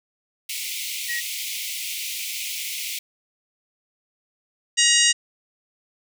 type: high-pass noise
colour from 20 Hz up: pink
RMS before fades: -30 dBFS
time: 0.49-2.99 s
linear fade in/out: 5 ms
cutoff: 2100 Hz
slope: 96 dB/octave
type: tone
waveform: triangle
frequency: 1904 Hz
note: A#6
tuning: 36 cents sharp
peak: -24 dBFS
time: 1.08-1.21 s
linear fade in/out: 20 ms
type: harmonic tone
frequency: 950 Hz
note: A#5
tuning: 33 cents sharp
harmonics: 2 / 3 / 4 / 5 / 6 / 7 / 8 / 9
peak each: -23 / -20 / -24 / -26 / -24 / -22 / -25 / -26 dBFS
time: 4.77-5.13 s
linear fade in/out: 20 ms
effects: none